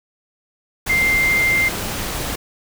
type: tone in noise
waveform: sine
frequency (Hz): 2096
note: C7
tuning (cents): +2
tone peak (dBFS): -14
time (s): 0.89-1.69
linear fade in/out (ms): 10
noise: pink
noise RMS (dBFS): -25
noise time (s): 0.86-2.36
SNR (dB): +8
effects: none